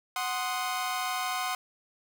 sawtooth chord, C diminished, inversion second, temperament equal, 740 / 1046.5 / 1244.5 Hz, Gb5 / C6 / Eb6, 0 / 0 / 0 cents, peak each -29 / -30 / -32 dBFS, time 0.16-1.55 s, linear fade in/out 2 ms, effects none

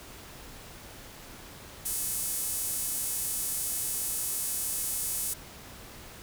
sawtooth tone with high-pass filter, 433.2 Hz, A4, 27 cents flat, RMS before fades -32 dBFS, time 1.85-5.34 s, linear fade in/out 10 ms, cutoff 9800 Hz, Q 1.4, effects pink hiss -47 dBFS RMS until 6.22 s

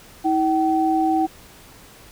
sine tone pair together, 321.3 / 764.2 Hz, E4 / G5, -44 / -44 cents, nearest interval octave + minor third, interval 1500 cents, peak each -19 dBFS, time 0.24-1.27 s, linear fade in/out 20 ms, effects pink hiss -46 dBFS RMS until 2.11 s

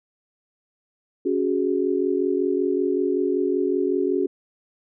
sine chord, C# suspended fourth, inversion none, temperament equal with one note detuned, 279.9 / 370 / 415.3 Hz, C#4 / F#4 / G#4, +17 / 0 / 0 cents, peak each -25 / -22 / -25 dBFS, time 1.25-4.27 s, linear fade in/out 10 ms, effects none

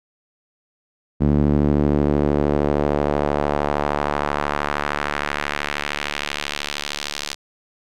sawtooth tone with band-pass filter sweep, 73 Hz, D2, 10 cents flat, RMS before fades -21 dBFS, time 1.2-7.35 s, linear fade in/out 20 ms, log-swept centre 220 to 4700 Hz, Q 1.2, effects none

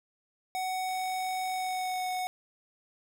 square tone with pitch glide, 746 to 737 Hz, F#5 to F#5, +14 to -7 cents, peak -31 dBFS, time 0.55-2.27 s, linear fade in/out 0 ms, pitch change -21 cents, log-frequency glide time 1.5-2.1 s
click train, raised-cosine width 0.2 ms, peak -37 dBFS, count 63, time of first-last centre 0.89-2.19 s, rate 47.7 Hz
effects none

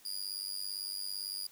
sawtooth tone with amplitude modulation, 4849 Hz, D#8, 45 cents flat, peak -30 dBFS, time 0.05-1.47 s, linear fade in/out 5 ms, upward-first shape sine, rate 97.8 Hz, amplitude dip 100%, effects white hiss -60 dBFS RMS until 1.51 s

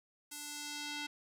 square tone with band-pass filter sweep, 293.7 Hz, D4, in tune, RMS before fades -43 dBFS, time 0.31-1.07 s, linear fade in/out 10 ms, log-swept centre 10000 to 3200 Hz, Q 1, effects none

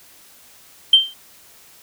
sine tone with exponential decay, 3136 Hz, G7, in tune, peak -3 dBFS, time 0.93-1.14 s, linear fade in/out 5 ms, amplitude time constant 45 ms, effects tanh soft clip ceiling -1 dBFS + white hiss -48 dBFS RMS until 1.82 s

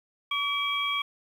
sine tone cluster, 1138 / 2313 / 3274 Hz, C#6 / D7 / G#7, +45 / -27 / -25 cents, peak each -30 dBFS, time 0.31-1.02 s, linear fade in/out 5 ms, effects 9-bit

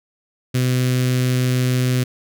sawtooth tone with notch filter, 126.6 Hz, B2, 43 cents sharp, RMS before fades -18 dBFS, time 0.54-2.04 s, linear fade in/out 10 ms, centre 860 Hz, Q 0.56, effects none

